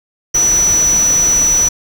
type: tone in noise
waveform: sine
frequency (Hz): 5920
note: F#8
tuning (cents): 0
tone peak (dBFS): -9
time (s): 0.34-1.69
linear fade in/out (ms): 10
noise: pink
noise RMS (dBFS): -23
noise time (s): 0.34-1.69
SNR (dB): +11
effects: none